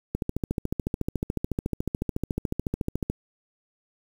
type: click train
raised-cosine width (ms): 3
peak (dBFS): -13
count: 42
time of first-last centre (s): 0.15-3.1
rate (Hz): 13.9
effects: 7-bit